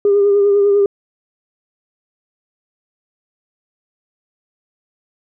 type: tone with vibrato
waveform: sine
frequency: 404 Hz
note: G#4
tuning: 48 cents flat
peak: -8 dBFS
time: 0.05-0.86 s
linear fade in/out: 2 ms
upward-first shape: sine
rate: 10 Hz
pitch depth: 29 cents each way
effects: tanh soft clip ceiling -5 dBFS